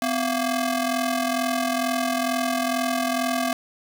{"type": "ring-modulated tone", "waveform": "sawtooth", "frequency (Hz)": 466.2, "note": "A#4", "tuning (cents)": 0, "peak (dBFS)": -15, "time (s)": [0.02, 3.53], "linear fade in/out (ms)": 2, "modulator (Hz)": 212, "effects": []}